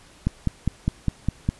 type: click train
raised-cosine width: 5 ms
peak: -8 dBFS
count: 7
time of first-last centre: 0.27-1.49 s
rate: 4.92 Hz
effects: pink hiss -51 dBFS RMS until 1.59 s + resampled to 24000 Hz